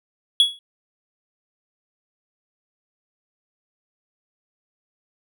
triangle tone with exponential decay, 3360 Hz, G#7, 19 cents sharp, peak -7 dBFS, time 0.4-0.59 s, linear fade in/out 1 ms, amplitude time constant 41 ms, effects none

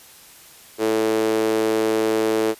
sawtooth tone with high-pass filter, 110 Hz, A2, in tune, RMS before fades -20 dBFS, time 0.78-2.55 s, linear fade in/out 50 ms, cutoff 390 Hz, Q 6.8, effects white hiss -46 dBFS RMS until 2.59 s + resampled to 32000 Hz

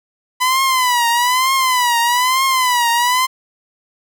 sawtooth tone with vibrato, 1000 Hz, B5, 21 cents sharp, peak -9 dBFS, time 0.4-3.27 s, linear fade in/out 20 ms, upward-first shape triangle, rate 1.1 Hz, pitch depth 130 cents each way, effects none

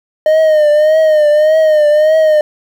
triangle tone with vibrato, 614 Hz, D#5, 23 cents flat, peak -4 dBFS, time 0.26-2.41 s, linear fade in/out 2 ms, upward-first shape triangle, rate 1.7 Hz, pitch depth 69 cents each way, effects 7-bit

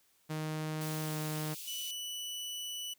sawtooth tone with pitch glide, 155.56 to 153.95 Hz, D#3 to D#3, 0 to -18 cents, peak -31 dBFS, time 0.29-1.55 s, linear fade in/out 20 ms, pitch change -18 cents, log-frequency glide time 1.02-1.17 s
white high-pass noise, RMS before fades -45 dBFS, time 0.81-1.91 s, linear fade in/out 2 ms, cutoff 2500 Hz, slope 48 dB/octave
sawtooth tone, 2966 Hz, F#7, 4 cents sharp, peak -35 dBFS, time 1.67-2.94 s, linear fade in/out 10 ms
effects white hiss -70 dBFS RMS until 2.98 s

